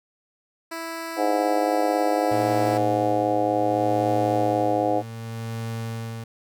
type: tone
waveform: 10% pulse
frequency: 329.6 Hz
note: E4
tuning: in tune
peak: -22 dBFS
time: 0.71-2.78 s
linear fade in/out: 10 ms
type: harmonic tone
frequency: 103.83 Hz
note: G#2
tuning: in tune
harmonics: 3 / 4 / 5 / 6 / 7 / 8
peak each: -26 / -31 / -25 / -29 / -24 / -31 dBFS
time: 1.16-5.03 s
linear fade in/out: 50 ms
type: tone with tremolo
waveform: 35% pulse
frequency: 113.9 Hz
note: A#2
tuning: 40 cents flat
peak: -26 dBFS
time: 2.31-6.24 s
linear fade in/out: 5 ms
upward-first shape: sine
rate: 0.66 Hz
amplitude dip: 55%
effects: none